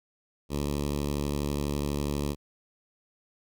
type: tone with notch filter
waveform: 10% pulse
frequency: 72.2 Hz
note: D2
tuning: 29 cents flat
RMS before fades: -30 dBFS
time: 0.49-2.36 s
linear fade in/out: 50 ms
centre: 1600 Hz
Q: 0.92
effects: none